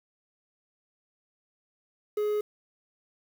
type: tone with quantisation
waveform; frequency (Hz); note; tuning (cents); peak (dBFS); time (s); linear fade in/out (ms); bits
triangle; 420; G#4; +19; -23; 2.17-2.41; 5; 8
effects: none